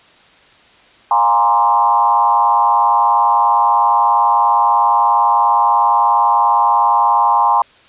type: tone with frequency modulation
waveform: sine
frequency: 935 Hz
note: A#5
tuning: 5 cents sharp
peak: -9 dBFS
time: 1.11-7.62 s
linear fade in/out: 2 ms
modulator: 111 Hz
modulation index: 1.5
effects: white hiss -47 dBFS RMS until 7.88 s + resampled to 8000 Hz